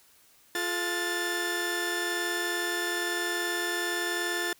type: tone cluster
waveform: sawtooth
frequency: 348.4 / 430.7 / 1433 / 1763 Hz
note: F4 / A4 / F6 / A6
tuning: -4 / -37 / +44 / +3 cents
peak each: -29 / -35 / -36 / -27 dBFS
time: 0.55-4.53 s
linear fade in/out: 2 ms
effects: white hiss -60 dBFS RMS until 4.59 s